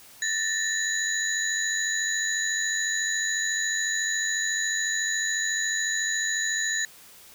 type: tone cluster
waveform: sine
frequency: 1771 / 1865 / 3952 / 6800 Hz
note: A6 / A#6 / B7 / G#8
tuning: +11 / 0 / 0 / +40 cents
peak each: -28 / -32 / -32 / -29 dBFS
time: 0.22-6.85 s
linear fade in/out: 2 ms
effects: white hiss -50 dBFS RMS until 7.34 s